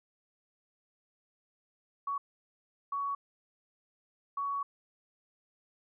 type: tone bursts at uneven times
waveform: sine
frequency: 1122 Hz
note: C#6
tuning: 21 cents sharp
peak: -31 dBFS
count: 3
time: 2.07-2.18 / 2.92-3.15 / 4.37-4.63 s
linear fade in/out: 5 ms
effects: none